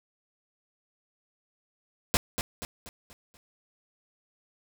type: noise with echo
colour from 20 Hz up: pink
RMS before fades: -23 dBFS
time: 2.14-2.17 s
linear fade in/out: 0 ms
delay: 240 ms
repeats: 5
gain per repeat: -7 dB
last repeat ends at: 3.37 s
effects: none